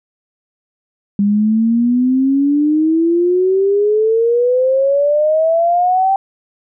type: exponential sweep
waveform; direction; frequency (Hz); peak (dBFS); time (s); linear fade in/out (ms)
sine; up; 199.7 to 784; -10; 1.19-6.16; 2
effects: none